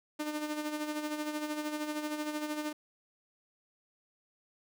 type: tone with tremolo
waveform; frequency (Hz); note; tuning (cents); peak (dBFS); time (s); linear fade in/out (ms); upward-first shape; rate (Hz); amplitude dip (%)
sawtooth; 301.7; D4; +47; -28; 0.19-2.73; 10; sine; 13; 55
effects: none